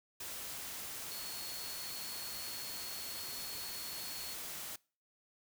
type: tone in noise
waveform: sine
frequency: 4350 Hz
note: C#8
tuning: 33 cents flat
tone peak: -46 dBFS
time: 1.11-4.34 s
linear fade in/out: 5 ms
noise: white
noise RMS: -44 dBFS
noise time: 0.2-4.76 s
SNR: -5 dB
effects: noise-tail reverb RT60 0.4 s tail -25 dB re dry